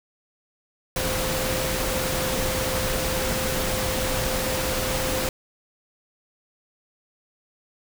sine tone in noise, 519 Hz, C5, 14 cents flat, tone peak -29 dBFS, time 0.96-5.29 s, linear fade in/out 2 ms, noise pink, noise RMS -26 dBFS, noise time 0.96-5.29 s, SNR -6 dB, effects none

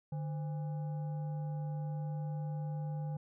sine tone with frequency modulation, 150.1 Hz, D3, 38 cents sharp, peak -35 dBFS, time 0.12-3.17 s, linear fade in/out 5 ms, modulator 668 Hz, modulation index 0.34, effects none

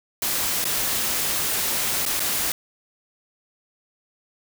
white noise with dropouts, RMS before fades -24 dBFS, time 0.22-2.52 s, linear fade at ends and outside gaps 2 ms, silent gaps 0.643-0.652 / 2.054-2.061 / 2.196-2.202 s, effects none

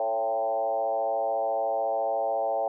sine tone with frequency modulation, 671 Hz, E5, 31 cents sharp, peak -24 dBFS, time 0-2.68 s, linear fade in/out 2 ms, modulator 114 Hz, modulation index 1.4, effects none

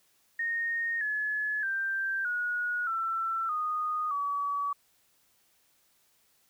sine tone with pitch steps, 1851 / 1707.2 / 1574.6 / 1452.3 / 1339.4 / 1235.4 / 1139.4 Hz, A#6 / G#6 / G6 / F#6 / E6 / D#6 / C#6, -13 / +47 / +7 / -33 / +27 / -13 / +47 cents, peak -28 dBFS, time 0.39-4.73 s, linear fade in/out 5 ms, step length 620 ms, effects white hiss -68 dBFS RMS until 6.49 s

